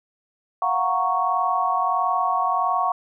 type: chord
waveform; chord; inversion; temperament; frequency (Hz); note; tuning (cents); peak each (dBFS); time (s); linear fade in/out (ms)
sine; Gb major seventh; third; equal; 698.5 / 740 / 932.3 / 1108.7; F5 / Gb5 / Bb5 / Db6; 0 / 0 / 0 / 0; -27 / -24 / -27 / -22; 0.62-2.92; 2
effects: none